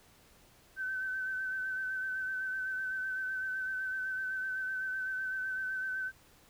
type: tone with vibrato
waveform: sine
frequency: 1531 Hz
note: G6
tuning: 41 cents flat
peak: -33 dBFS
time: 0.76-6.12 s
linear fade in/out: 50 ms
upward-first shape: sine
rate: 7.9 Hz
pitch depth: 25 cents each way
effects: pink hiss -62 dBFS RMS until 6.49 s